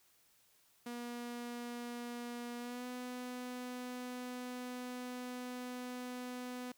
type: tone with pitch glide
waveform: sawtooth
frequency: 240 to 249 Hz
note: B3 to B3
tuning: -49 to +14 cents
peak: -38 dBFS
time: 0.86-6.72 s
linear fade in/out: 5 ms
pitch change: +63 cents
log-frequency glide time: 2.58-2.86 s
effects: white hiss -70 dBFS RMS until 6.77 s